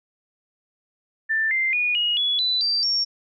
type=tone with pitch steps; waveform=sine; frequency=1776 / 2088 / 2454 / 2885 / 3392 / 3987 / 4687 / 5510 Hz; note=A6 / C7 / D#7 / F#7 / G#7 / B7 / D8 / F8; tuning=+16 / -4 / -25 / -44 / +36 / +16 / -4 / -24 cents; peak=-19 dBFS; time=1.29-3.05 s; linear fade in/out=20 ms; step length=220 ms; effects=none